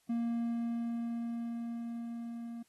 triangle tone with level ramp, 233.5 Hz, A#3, 3 cents sharp, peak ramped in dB -28 to -38 dBFS, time 0.09-2.63 s, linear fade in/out 10 ms, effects white hiss -72 dBFS RMS until 2.68 s + AAC 32 kbps

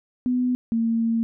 sine tone pair in turn, 249.7 / 228.3 Hz, B3 / A#3, +19 / -36 cents, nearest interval major second, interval 155 cents, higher first, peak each -19 dBFS, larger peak neither, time 0.26-0.55 / 0.72-1.23 s, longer second, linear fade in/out 0 ms, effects none

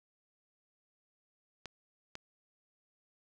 clicks, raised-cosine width 0.2 ms, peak -25 dBFS, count 2, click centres 1.657 / 2.154 s, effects none

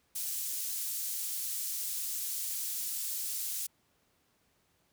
pink high-pass noise, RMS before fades -36 dBFS, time 0.15-3.67 s, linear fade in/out 10 ms, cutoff 7900 Hz, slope 12 dB/octave, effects pink hiss -72 dBFS RMS until 4.92 s + high-pass 60 Hz 12 dB/octave

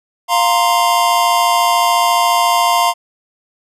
square chord, F suspended fourth, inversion none, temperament equal, 698.5 / 932.3 / 1046.5 Hz, F5 / Bb5 / C6, 0 / 0 / 0 cents, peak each -16 dBFS, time 0.28-2.94 s, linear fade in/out 50 ms, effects resampled to 32000 Hz

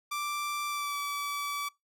sawtooth tone with pitch glide, 1174.7 to 1150.5 Hz, D6 to D6, 0 to -36 cents, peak -28 dBFS, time 0.11-1.69 s, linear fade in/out 10 ms, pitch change -36 cents, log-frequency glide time 0.68-0.97 s, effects noise-tail reverb RT60 0.2 s tail -24 dB re dry

